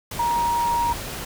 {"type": "tone in noise", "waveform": "sine", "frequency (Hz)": 943, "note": "A#5", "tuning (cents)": 20, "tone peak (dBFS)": -19, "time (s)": [0.19, 0.93], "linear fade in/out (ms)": 5, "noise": "pink", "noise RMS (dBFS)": -32, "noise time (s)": [0.11, 1.25], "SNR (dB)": 10, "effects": []}